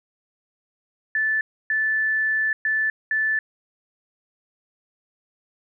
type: tone bursts at uneven times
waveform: sine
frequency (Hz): 1751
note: A6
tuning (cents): -9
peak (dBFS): -19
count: 4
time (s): 1.15-1.41 / 1.7-2.53 / 2.65-2.9 / 3.11-3.39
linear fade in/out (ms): 2
effects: none